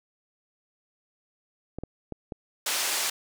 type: clicks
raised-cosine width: 2 ms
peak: -21 dBFS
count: 4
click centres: 1.786 / 1.836 / 2.123 / 2.322 s
type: band-pass noise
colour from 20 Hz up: white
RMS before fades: -28 dBFS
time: 2.66-3.1 s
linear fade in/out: 5 ms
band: 490 to 9000 Hz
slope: 12 dB/octave
effects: none